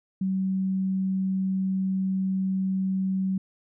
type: tone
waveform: sine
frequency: 190 Hz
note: F#3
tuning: 46 cents sharp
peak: -23 dBFS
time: 0.21-3.38 s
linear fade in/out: 5 ms
effects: none